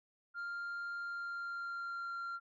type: tone with pitch glide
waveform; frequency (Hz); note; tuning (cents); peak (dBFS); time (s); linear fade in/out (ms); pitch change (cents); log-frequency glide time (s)
sine; 1396.9 to 1380.9; F6 to F6; 0 to -20; -36; 0.34-2.4; 50; -20; 0.96-2.15
effects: tanh soft clip ceiling -38 dBFS